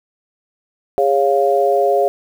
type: chord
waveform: sine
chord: Db major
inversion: second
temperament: equal with one note detuned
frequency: 409.8 / 554.4 / 698.5 Hz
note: Ab4 / Db5 / F5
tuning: -23 / 0 / 0 cents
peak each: -16 dBFS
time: 0.98-2.08 s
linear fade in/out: 0 ms
effects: 7-bit